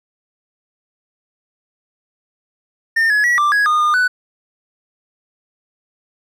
triangle tone with pitch steps, 1813 / 1692 / 1931 / 1180 / 1664 / 1224 / 1214 / 1491 Hz, A#6 / G#6 / B6 / D6 / G#6 / D#6 / D#6 / F#6, -49 / +32 / -39 / +8 / +3 / -29 / -43 / +13 cents, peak -10 dBFS, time 2.96-4.08 s, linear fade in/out 10 ms, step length 140 ms, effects none

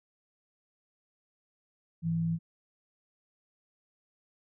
sine tone pair together, 103.83 / 165.34 Hz, G#2 / E3, 0 / +6 cents, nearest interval minor sixth, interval 806 cents, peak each -39 / -27 dBFS, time 2.02-2.39 s, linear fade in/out 50 ms, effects none

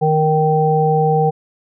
harmonic tone, 155.56 Hz, D#3, in tune, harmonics 1 / 3 / 5, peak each -16 / -16 / -16 dBFS, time 0.01-1.31 s, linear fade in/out 20 ms, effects none

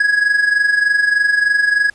triangle tone with amplitude modulation, 1666 Hz, G#6, 5 cents sharp, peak -7 dBFS, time 0-1.9 s, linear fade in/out 5 ms, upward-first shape sine, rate 23.3 Hz, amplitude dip 65%, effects pink hiss -51 dBFS RMS until 1.94 s + resampled to 24000 Hz

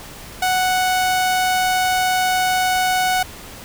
sawtooth tone, 740 Hz, F#5, in tune, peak -12 dBFS, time 0.42-3.23 s, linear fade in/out 5 ms, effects pink hiss -37 dBFS RMS until 3.64 s

